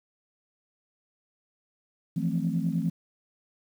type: chord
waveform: sine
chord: F major seventh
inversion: third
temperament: equal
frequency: 164.81 / 174.61 / 220 / 261.6 Hz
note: E3 / F3 / A3 / C4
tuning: 0 / 0 / 0 / 0 cents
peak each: -28 / -29 / -32 / -33 dBFS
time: 2.16-2.9 s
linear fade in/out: 10 ms
effects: tanh soft clip ceiling -15 dBFS + 9-bit